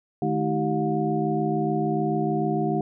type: tone cluster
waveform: sine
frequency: 153.6 / 216.4 / 321.2 / 388 / 717 Hz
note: D#3 / A3 / E4 / G4 / F5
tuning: -22 / -29 / -45 / -18 / +45 cents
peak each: -28 dBFS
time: 0.22-2.81 s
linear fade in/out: 2 ms
effects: none